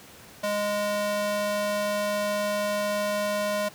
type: tone with high-pass filter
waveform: square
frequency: 206.7 Hz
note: G#3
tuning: 8 cents flat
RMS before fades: -27 dBFS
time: 0.43-3.69 s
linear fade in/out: 10 ms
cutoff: 470 Hz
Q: 1.9
effects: pink hiss -48 dBFS RMS until 3.74 s + high-pass 100 Hz 12 dB/octave